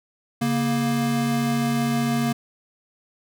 square tone pair together, 139.6 / 234.8 Hz, C#3 / A#3, +13 / +13 cents, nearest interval major sixth, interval 900 cents, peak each -27 / -22 dBFS, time 0.41-2.33 s, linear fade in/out 10 ms, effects none

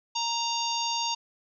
harmonic tone with a mistuned harmonic, 932.3 Hz, A#5, in tune, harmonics 1 / 3 / 4 / 5 / 6 / 7, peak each -30 / -35 / -35 / -33 / -39 / -36 dBFS, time 0.15-1.15 s, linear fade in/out 10 ms, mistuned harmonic 4, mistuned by -41 cents, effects none

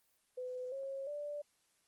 sine tone with pitch steps, 504 / 543.3 / 585.7 Hz, B4 / C#5 / D5, +35 / -35 / -5 cents, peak -39 dBFS, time 0.37-1.42 s, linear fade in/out 10 ms, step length 350 ms, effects white hiss -75 dBFS RMS until 1.87 s + Opus 24 kbps

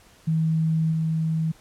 sine tone with level steps, 160.3 Hz, E3, 48 cents flat, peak -19 / -21 dBFS, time 0.27-1.52 s, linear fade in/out 10 ms, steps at 0.91 s, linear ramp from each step 20 ms, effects pink hiss -54 dBFS RMS until 1.6 s + low-pass 12000 Hz 12 dB/octave

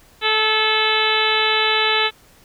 harmonic tone with a mistuned harmonic, 436 Hz, A4, 16 cents flat, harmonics 1 / 2 / 3 / 4 / 5 / 6 / 7 / 8 / 9, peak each -24 / -24 / -24 / -24 / -24 / -24 / -24 / -24 / -24 dBFS, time 0.21-2.11 s, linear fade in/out 50 ms, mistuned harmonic 4, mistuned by -19 cents, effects pink hiss -51 dBFS RMS until 2.44 s

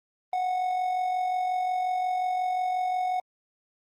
triangle tone with amplitude modulation, 735 Hz, F#5, 12 cents flat, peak -21 dBFS, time 0.33-3.2 s, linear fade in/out 2 ms, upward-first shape sine, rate 45.6 Hz, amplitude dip 40%, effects Opus 32 kbps

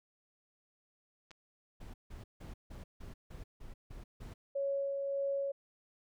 clicks, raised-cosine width 0.2 ms, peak -38 / -36 dBFS, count 2, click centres 1.308 / 1.314 s
brown noise bursts, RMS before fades -47 dBFS, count 9, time 1.8-4.34 s, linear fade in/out 10 ms, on 140 ms, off 160 ms
sine tone with tremolo, 555 Hz, C#5, 2 cents sharp, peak -31 dBFS, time 4.55-5.52 s, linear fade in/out 10 ms, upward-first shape sine, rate 1.7 Hz, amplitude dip 30%
effects none

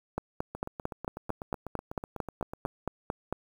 two click trains, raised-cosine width 1 ms, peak -16 / -23 dBFS, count 15 / 18, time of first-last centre 0.18-3.326 / 0.55-2.659 s, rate 4.45 / 8.06 Hz, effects 8-bit

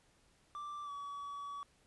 triangle tone with pitch glide, 1174.7 to 1137.3 Hz, D6 to C#6, 0 to +44 cents, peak -40 dBFS, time 0.55-1.63 s, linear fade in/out 0 ms, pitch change -56 cents, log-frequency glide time 0.84-0.91 s, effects pink hiss -70 dBFS RMS until 1.86 s + resampled to 24000 Hz

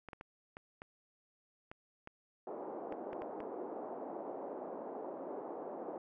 clicks, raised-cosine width 0.5 ms, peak -32 dBFS, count 11, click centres 0.087 / 0.132 / 0.211 / 0.569 / 0.819 / 1.715 / 2.074 / 2.924 / 3.131 / 3.22 / 3.404 s
pink band-pass noise, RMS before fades -44 dBFS, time 2.47-5.98 s, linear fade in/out 2 ms, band 310 to 820 Hz, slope 24 dB/octave
effects none

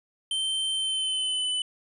square tone with pitch glide, 3110 to 3004 Hz, G7 to F#7, -14 to +26 cents, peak -26 dBFS, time 0.31-1.62 s, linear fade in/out 2 ms, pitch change -60 cents, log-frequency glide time 0.74-1.49 s, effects resampled to 24000 Hz

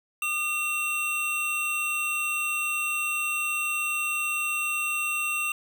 square tone pair together, 1214.5 / 2724 Hz, D#6 / F7, -42 / -44 cents, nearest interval octave + major second, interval 1398 cents, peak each -34 / -27 dBFS, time 0.22-5.52 s, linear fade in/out 2 ms, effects none

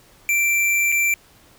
square tone with dropouts, 2349 Hz, D7, in tune, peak -17 dBFS, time 0.29-1.14 s, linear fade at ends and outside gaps 1 ms, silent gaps 0.919-0.923 s, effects pink hiss -52 dBFS RMS until 1.58 s

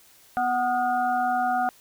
harmonic tone with a mistuned harmonic, 247.6 Hz, B3, 5 cents sharp, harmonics 1 / 3 / 5 / 6, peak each -33 / -22 / -33 / -31 dBFS, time 0.37-1.69 s, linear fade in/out 0 ms, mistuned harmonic 6, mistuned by -59 cents, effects white hiss -55 dBFS RMS until 1.8 s

